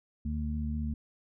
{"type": "harmonic tone", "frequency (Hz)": 75.4, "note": "D2", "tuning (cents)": 46, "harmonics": [1, 2, 3], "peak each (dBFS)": [-32, -40, -35], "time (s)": [0.25, 0.94], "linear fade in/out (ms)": 5, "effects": []}